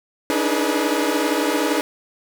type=tone cluster; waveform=sawtooth; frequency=288.1 / 300.8 / 318.4 / 420.3 / 487.7 Hz; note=D4 / D4 / D#4 / G#4 / B4; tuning=-33 / +42 / +40 / +21 / -22 cents; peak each=-21 dBFS; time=0.3-1.81 s; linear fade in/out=0 ms; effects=7-bit